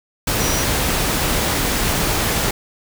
sine tone in noise, 5820 Hz, F#8, 29 cents flat, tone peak -25 dBFS, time 0.4-0.63 s, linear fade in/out 5 ms, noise pink, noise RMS -19 dBFS, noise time 0.27-2.51 s, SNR -9 dB, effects none

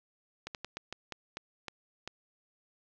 slowing click train, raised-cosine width 0.2 ms, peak -21 dBFS, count 9, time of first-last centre 0.47-2.076 s, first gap 78 ms, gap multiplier 1.26, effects low-pass 6000 Hz 12 dB/octave + 9-bit

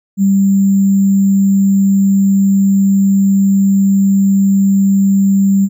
sine tone with sample-and-hold, 196 Hz, G3, in tune, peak -7 dBFS, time 0.17-5.69 s, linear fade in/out 50 ms, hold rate 7350 Hz, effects none

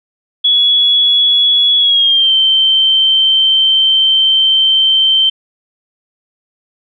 sine tone with pitch glide, 3376 to 3114 Hz, G#7 to G7, +28 to -12 cents, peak -7 dBFS, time 0.44-5.3 s, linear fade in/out 10 ms, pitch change -140 cents, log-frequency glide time 1.78-2.33 s, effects none

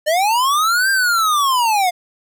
square linear two-way sweep, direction up then down, 587.3 to 1600 to 695 Hz, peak -14 dBFS, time 0.06-1.91 s, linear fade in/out 20 ms, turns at 0.9 s, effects none

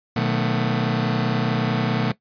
sawtooth chord, B dominant seventh, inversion none, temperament just, 123.47 / 154.34 / 185.21 / 222.2 Hz, B2 / D#3 / F#3 / A3, 0 / -14 / +2 / +17 cents, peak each -20 / -22 / -23 / -20 dBFS, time 0.16-2.12 s, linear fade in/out 5 ms, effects noise-tail reverb RT60 0.1 s tail -17 dB re dry + resampled to 11025 Hz

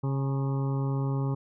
harmonic tone with a mistuned harmonic, 136.2 Hz, C#3, 30 cents flat, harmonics 1 / 2 / 3 / 4 / 6 / 7 / 8 / 9, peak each -26 / -35 / -38 / -44 / -44 / -46 / -45 / -49 dBFS, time 0.03-1.35 s, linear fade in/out 10 ms, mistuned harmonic 6, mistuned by +41 cents, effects none

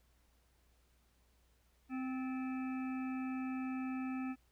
harmonic tone with a mistuned harmonic, 260 Hz, C4, 11 cents flat, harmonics 1 / 3 / 5 / 7 / 9 / 10, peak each -37 / -50 / -51 / -56 / -56 / -55 dBFS, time 1.89-4.36 s, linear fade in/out 50 ms, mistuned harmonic 7, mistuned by -69 cents, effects added 60 Hz sine -70 dBFS peak until 4.51 s + pink hiss -75 dBFS RMS until 4.51 s

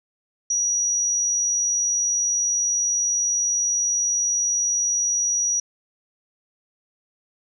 sine tone, 5800 Hz, F#8, 35 cents flat, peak -19 dBFS, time 0.5-5.6 s, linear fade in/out 5 ms, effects none

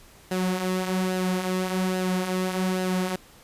sawtooth tone with flanger, 185 Hz, F#3, in tune, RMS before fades -26 dBFS, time 0.31-3.16 s, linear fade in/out 5 ms, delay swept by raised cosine 0.86 to 6.76 ms, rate 1.2 Hz, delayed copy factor -0.5, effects pink hiss -52 dBFS RMS until 3.43 s + resampled to 32000 Hz

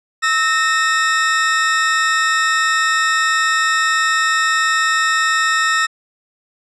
40% pulse tone pair together, 1300 / 1838.5 Hz, E6 / A#6, -24 / -24 cents, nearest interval tritone, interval 600 cents, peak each -16 / -15 dBFS, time 0.22-5.87 s, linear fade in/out 20 ms, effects resampled to 22050 Hz

